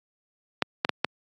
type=clicks; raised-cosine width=0.3 ms; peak=-5 dBFS; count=4; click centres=0.623 / 0.849 / 0.893 / 1.046 s; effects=high-pass 150 Hz 12 dB/octave + AAC 64 kbps